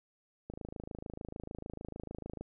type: click train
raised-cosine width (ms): 2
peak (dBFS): -28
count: 52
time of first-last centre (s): 0.5-2.41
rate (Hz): 26.7
effects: none